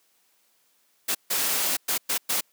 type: noise bursts at uneven times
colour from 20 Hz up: white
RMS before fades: -25 dBFS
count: 5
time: 1.08-1.15 / 1.3-1.77 / 1.88-1.98 / 2.09-2.18 / 2.29-2.41 s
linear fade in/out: 10 ms
effects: white hiss -66 dBFS RMS until 2.52 s + high-pass 200 Hz 12 dB/octave